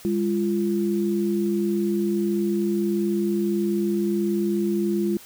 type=tone pair together; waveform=sine; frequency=203.2 / 344.7 Hz; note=G#3 / F4; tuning=-38 / -23 cents; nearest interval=major sixth; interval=915 cents; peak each=-23 dBFS; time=0.05-5.17 s; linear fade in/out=0 ms; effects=white hiss -46 dBFS RMS until 5.25 s